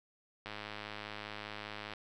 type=click train; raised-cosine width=0.3 ms; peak=-26 dBFS; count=156; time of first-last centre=0.46-1.936 s; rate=105 Hz; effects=none